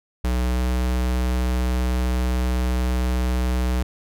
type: tone with pitch glide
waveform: square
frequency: 61.74 to 62.28 Hz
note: B1 to B1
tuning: 0 to +15 cents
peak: -20 dBFS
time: 0.24-3.83 s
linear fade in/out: 5 ms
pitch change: +15 cents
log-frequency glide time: 0.49-0.59 s
effects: none